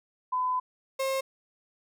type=tone pair in turn; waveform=sine / 35% pulse; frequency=1009 / 534.5 Hz; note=B5 / C5; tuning=+37 / +37 cents; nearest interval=major seventh; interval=1100 cents; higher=first; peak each=-25 dBFS; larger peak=neither; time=0.32-0.6 / 0.99-1.21 s; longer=first; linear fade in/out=10 ms; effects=none